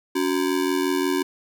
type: ring-modulated tone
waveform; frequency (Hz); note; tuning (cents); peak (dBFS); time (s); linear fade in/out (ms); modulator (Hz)
square; 325.7; E4; -21; -18; 0.15-1.23; 10; 42.8
effects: none